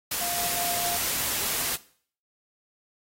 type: tone in noise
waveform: sine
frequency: 700 Hz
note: F5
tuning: 4 cents sharp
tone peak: -32 dBFS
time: 0.21-0.97 s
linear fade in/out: 5 ms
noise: white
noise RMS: -28 dBFS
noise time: 0.11-1.76 s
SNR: -7 dB
effects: noise-tail reverb RT60 0.5 s tail -18 dB re dry + AAC 48 kbps